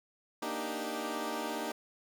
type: chord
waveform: 15% pulse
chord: Eb major seventh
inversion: second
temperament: equal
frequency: 233.1 / 293.7 / 311.1 / 392 Hz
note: Bb3 / D4 / Eb4 / G4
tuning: 0 / 0 / 0 / 0 cents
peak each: -34 dBFS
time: 0.42-1.72 s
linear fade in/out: 5 ms
effects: none